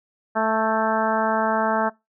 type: harmonic tone with a mistuned harmonic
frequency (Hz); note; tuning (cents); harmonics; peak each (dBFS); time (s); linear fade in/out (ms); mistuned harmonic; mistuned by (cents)
220.2; A3; +2; 1 / 2 / 3 / 4 / 5 / 6 / 7 / 8; -27 / -29 / -23 / -24 / -29 / -28 / -29 / -38; 0.35-1.9; 20; 7; +24
effects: noise-tail reverb RT60 0.2 s tail -22 dB re dry